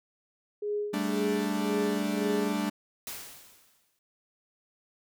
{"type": "tone with tremolo", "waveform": "sine", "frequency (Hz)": 415.3, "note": "G#4", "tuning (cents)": 0, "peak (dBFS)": -27, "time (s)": [0.62, 2.54], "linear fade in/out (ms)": 5, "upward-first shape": "sine", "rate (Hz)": 1.9, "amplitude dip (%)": 90}
{"type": "chord", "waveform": "45% pulse", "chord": "G suspended second", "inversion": "none", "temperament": "equal", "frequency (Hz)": [196, 220, 293.7], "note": ["G3", "A3", "D4"], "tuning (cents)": [0, 0, 0], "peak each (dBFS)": [-32, -33, -32], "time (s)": [0.93, 2.7], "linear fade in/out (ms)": 10}
{"type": "noise with exponential decay", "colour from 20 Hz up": "white", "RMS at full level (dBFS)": -37, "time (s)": [3.07, 3.99], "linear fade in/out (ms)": 1, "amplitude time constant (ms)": 200}
{"effects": []}